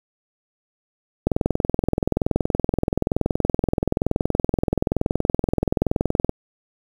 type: click train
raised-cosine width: 2 ms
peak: -5 dBFS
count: 107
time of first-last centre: 1.27-6.294 s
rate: 21.1 Hz
effects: 7-bit